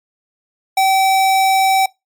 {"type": "tone", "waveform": "square", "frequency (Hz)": 769, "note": "G5", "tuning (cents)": -33, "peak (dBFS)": -11, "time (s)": [0.77, 1.86], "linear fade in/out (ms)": 5, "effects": ["noise-tail reverb RT60 0.2 s tail -23 dB re dry", "MP3 96 kbps"]}